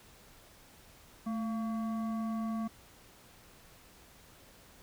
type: tone with frequency modulation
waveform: sine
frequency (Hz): 220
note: A3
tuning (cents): 0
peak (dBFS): -32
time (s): 1.26-2.68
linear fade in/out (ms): 10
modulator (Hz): 910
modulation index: 0.49
effects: pink hiss -58 dBFS RMS until 4.82 s